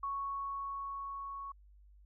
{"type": "tone with level ramp", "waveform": "sine", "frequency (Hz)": 1108.7, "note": "C#6", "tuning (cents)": 0, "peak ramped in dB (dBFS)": [-34, -41], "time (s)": [0.03, 1.52], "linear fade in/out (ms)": 5, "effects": ["added 50 Hz sine -57 dBFS peak until 2.05 s"]}